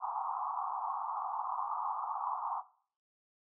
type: band-pass noise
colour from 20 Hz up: pink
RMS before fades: -37 dBFS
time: 0-2.63 s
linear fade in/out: 50 ms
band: 760 to 1200 Hz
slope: 96 dB/octave
effects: noise-tail reverb RT60 0.5 s tail -18 dB re dry